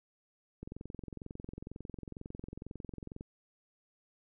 click train, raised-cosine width 3 ms, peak -30 dBFS, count 58, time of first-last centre 0.63-3.209 s, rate 22.1 Hz, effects none

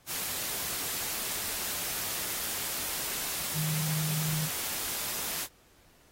sine tone in noise, 155.56 Hz, D#3, in tune, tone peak -30 dBFS, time 3.53-4.49 s, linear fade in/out 50 ms, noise white, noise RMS -34 dBFS, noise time 0.06-5.48 s, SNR +1 dB, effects pink hiss -62 dBFS RMS until 6.11 s + AAC 48 kbps

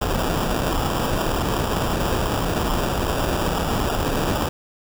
pink noise with sample-and-hold, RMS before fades -22 dBFS, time 0.01-4.49 s, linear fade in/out 10 ms, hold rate 2100 Hz, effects none

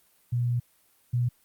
sine tone pair in turn, 121.1 / 121.87 Hz, B2 / B2, -34 / -23 cents, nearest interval unison, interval 11 cents, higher second, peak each -23 / -22 dBFS, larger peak second, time 0.32-0.6 / 1.13-1.29 s, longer first, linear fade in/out 10 ms, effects white hiss -64 dBFS RMS until 1.44 s + Opus 32 kbps

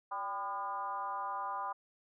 sine tone with frequency modulation, 1002 Hz, B5, 25 cents sharp, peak -35 dBFS, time 0.11-1.73 s, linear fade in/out 10 ms, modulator 213 Hz, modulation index 1.2, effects none

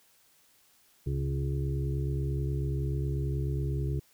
harmonic tone with a mistuned harmonic, 69.3 Hz, C#2, in tune, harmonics 1 / 2 / 4 / 5 / 6, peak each -32 / -30 / -45 / -40 / -42 dBFS, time 1.06-4 s, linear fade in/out 10 ms, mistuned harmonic 2, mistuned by -26 cents, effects white hiss -64 dBFS RMS until 4.13 s

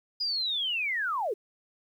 sine linear sweep, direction down, 4978 to 362.1 Hz, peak -27 dBFS, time 0.2-1.34 s, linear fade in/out 10 ms, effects 10-bit

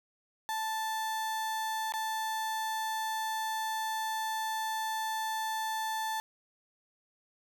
35% pulse tone with dropouts, 880 Hz, A5, in tune, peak -30 dBFS, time 0.49-6.2 s, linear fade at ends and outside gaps 0 ms, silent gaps 1.922-1.938 s, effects none

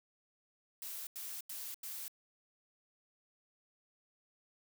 blue noise bursts, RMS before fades -44 dBFS, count 4, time 0.82-2.081 s, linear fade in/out 2 ms, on 250 ms, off 87 ms, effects none

